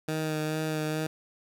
15% pulse tone with vibrato, 155.56 Hz, D#3, in tune, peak -22 dBFS, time 0.08-1.07 s, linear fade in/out 5 ms, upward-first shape sine, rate 2.3 Hz, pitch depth 18 cents each way, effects none

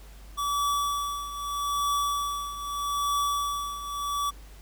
square tone with tremolo, 1148 Hz, D6, 40 cents flat, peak -24 dBFS, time 0.37-4.31 s, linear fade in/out 20 ms, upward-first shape triangle, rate 0.8 Hz, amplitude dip 75%, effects added 50 Hz sine -44 dBFS peak until 4.61 s + pink hiss -54 dBFS RMS until 4.61 s

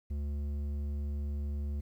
square tone with low-pass filter, 72.2 Hz, D2, 29 cents flat, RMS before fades -35 dBFS, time 0.1-1.81 s, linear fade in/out 10 ms, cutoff 230 Hz, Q 0.61, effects 11-bit

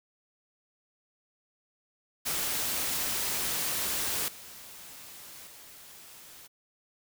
white noise with level steps, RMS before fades -31 / -47 / -50 dBFS, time 2.25-6.48 s, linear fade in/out 20 ms, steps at 4.28 / 5.47 s, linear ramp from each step 2 ms, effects none

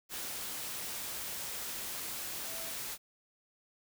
sine tone in noise, 659.3 Hz, E5, in tune, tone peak -49 dBFS, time 2.46-2.73 s, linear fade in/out 50 ms, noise white, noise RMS -40 dBFS, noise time 0.09-2.98 s, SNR -12 dB, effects none

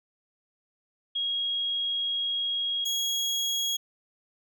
sine / 30% pulse tone pair in turn, 3287 / 3310 Hz, G#7 / G#7, -19 / -6 cents, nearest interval unison, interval 13 cents, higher second, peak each -26 / -23 dBFS, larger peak second, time 1.15-2.85 / 2.85-3.77 s, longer first, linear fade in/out 10 ms, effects none

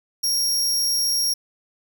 sawtooth tone with amplitude modulation, 5588 Hz, F8, in tune, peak -15 dBFS, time 0.23-1.34 s, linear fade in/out 10 ms, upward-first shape sine, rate 235 Hz, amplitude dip 35%, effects 9-bit

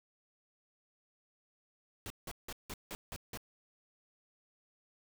pink noise bursts, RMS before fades -43 dBFS, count 7, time 2.06-3.374 s, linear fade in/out 0 ms, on 42 ms, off 170 ms, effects none

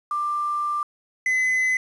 sine / triangle tone pair in turn, 1186 / 2026 Hz, D6 / B6, +17 / +44 cents, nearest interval major sixth, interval 927 cents, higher second, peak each -22 / -17 dBFS, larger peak second, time 0.11-0.83 / 1.26-1.77 s, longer first, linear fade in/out 2 ms, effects resampled to 24000 Hz + 8-bit

